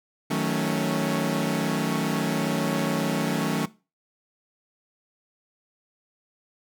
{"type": "chord", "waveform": "sawtooth", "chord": "D# half-diminished seventh", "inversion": "none", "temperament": "equal with one note detuned", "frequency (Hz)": [157.83, 185, 220, 277.2], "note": ["D#3", "F#3", "A3", "C#4"], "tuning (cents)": [25, 0, 0, 0], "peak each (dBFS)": -25, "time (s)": [0.3, 3.66], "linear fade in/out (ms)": 10, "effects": ["noise-tail reverb RT60 0.3 s tail -19 dB re dry"]}